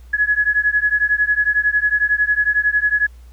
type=beating tone pair; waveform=sine; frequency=1683 / 1694 Hz; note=G#6 / G#6; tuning=+23 / +34 cents; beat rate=11 Hz; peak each=-17 dBFS; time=0.13-3.07 s; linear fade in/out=10 ms; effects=added 60 Hz sine -38 dBFS peak until 3.32 s + pink hiss -56 dBFS RMS until 3.32 s